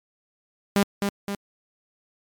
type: tone with echo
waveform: sawtooth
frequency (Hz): 200.6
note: G3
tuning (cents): +40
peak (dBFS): -13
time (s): 0.76-0.83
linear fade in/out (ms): 0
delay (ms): 260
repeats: 2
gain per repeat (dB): -5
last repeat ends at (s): 1.35
effects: MP3 96 kbps